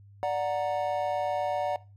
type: chord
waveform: triangle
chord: D augmented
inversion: none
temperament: equal with one note detuned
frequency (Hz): 587.3 / 735.3 / 932.3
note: D5 / F#5 / A#5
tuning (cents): 0 / -11 / 0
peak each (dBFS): -28 / -27 / -33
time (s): 0.23-1.76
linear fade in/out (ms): 0
effects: noise-tail reverb RT60 0.3 s tail -20 dB re dry + added 100 Hz sine -50 dBFS peak until 1.96 s